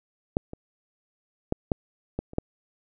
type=clicks; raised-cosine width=2 ms; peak=-9 / -24 / -10 / -9 / -15 / -29 / -9 dBFS; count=7; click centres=0.369 / 0.534 / 1.524 / 1.718 / 2.19 / 2.334 / 2.384 s; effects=none